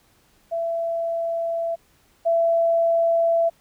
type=tone pair in turn; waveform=sine; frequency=669 / 669 Hz; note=E5 / E5; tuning=+25 / +25 cents; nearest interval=unison; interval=0 cents; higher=neither; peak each=-22 / -16 dBFS; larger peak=second; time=0.51-1.76 / 2.25-3.5 s; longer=neither; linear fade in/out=20 ms; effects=pink hiss -60 dBFS RMS until 3.6 s